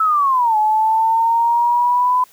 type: linear two-way sweep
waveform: sine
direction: down then up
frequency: 1318.5 to 851 to 1007 Hz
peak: -12 dBFS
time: 0-2.24 s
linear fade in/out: 5 ms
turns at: 0.57 s
effects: white hiss -50 dBFS RMS until 2.32 s